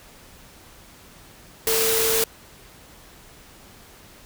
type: tone in noise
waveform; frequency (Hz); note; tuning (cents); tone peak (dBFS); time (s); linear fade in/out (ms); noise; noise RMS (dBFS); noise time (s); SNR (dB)
sine; 450; A4; +39; -23; 1.67-2.24; 2; white; -22; 1.67-2.24; -4
effects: pink hiss -48 dBFS RMS until 4.25 s